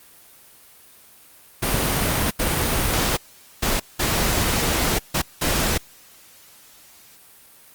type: noise bursts at uneven times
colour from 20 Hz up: pink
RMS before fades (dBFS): -21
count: 6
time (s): 1.62-2.31 / 2.39-3.17 / 3.62-3.8 / 3.99-4.99 / 5.14-5.22 / 5.41-5.78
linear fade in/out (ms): 10
effects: white hiss -49 dBFS RMS until 7.74 s + Opus 32 kbps